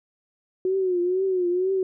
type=tone with vibrato; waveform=sine; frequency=367.3 Hz; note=F#4; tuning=13 cents flat; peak=-20 dBFS; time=0.65-1.83 s; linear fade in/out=2 ms; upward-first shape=triangle; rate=2.1 Hz; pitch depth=97 cents each way; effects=none